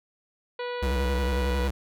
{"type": "harmonic tone", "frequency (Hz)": 489.1, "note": "B4", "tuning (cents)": -17, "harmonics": [1, 2, 3, 4, 5, 6, 7, 8, 9], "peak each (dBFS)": [-31, -37, -41, -43, -45, -47, -48, -49, -50], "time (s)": [0.59, 1.68], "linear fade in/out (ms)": 5}
{"type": "tone with vibrato", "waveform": "square", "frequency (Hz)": 65.5, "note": "C2", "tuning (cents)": 2, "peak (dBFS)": -25, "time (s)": [0.82, 1.71], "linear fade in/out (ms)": 10, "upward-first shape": "square", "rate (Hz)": 11, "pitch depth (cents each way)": 82}
{"effects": []}